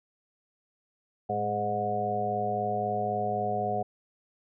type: harmonic tone with a mistuned harmonic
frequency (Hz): 103.83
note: G#2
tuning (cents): 0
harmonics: 1 / 2 / 4 / 5 / 6 / 7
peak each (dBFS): -38 / -37 / -35 / -37 / -35 / -29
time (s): 1.29-3.83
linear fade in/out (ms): 10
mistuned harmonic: 1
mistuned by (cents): +73
effects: none